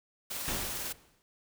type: noise with tremolo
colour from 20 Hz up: white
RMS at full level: -36 dBFS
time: 0.3-0.93 s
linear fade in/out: 10 ms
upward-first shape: triangle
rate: 20 Hz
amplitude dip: 30%
type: noise with exponential decay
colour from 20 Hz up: pink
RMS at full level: -32 dBFS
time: 0.48-1.22 s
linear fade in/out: 0 ms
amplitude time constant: 160 ms
effects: none